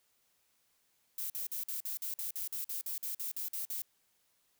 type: noise bursts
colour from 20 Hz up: violet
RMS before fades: -38 dBFS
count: 16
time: 1.18-3.82 s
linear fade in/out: 2 ms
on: 120 ms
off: 48 ms
effects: white hiss -74 dBFS RMS until 4.59 s